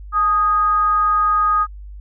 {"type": "tone with frequency modulation", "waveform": "sine", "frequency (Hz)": 1244.5, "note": "D#6", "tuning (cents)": 0, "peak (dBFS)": -13, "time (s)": [0.12, 1.67], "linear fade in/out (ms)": 50, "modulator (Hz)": 386, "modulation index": 0.25, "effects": ["added 50 Hz sine -32 dBFS peak until 2 s"]}